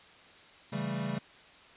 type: chord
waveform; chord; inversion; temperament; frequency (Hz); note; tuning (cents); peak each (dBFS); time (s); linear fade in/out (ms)
square; A dominant seventh; first; equal; 138.59 / 164.81 / 196 / 220; C#3 / E3 / G3 / A3; 0 / 0 / 0 / 0; -38 / -40 / -37 / -39; 0.72-1.19; 10
effects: white hiss -55 dBFS RMS until 1.76 s + resampled to 8000 Hz